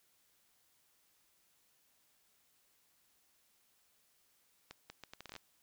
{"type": "accelerating click train", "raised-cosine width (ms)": 0.2, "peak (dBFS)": -30, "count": 11, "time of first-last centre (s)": [4.71, 5.363], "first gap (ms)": 190, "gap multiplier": 0.72, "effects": ["white hiss -73 dBFS RMS until 5.62 s"]}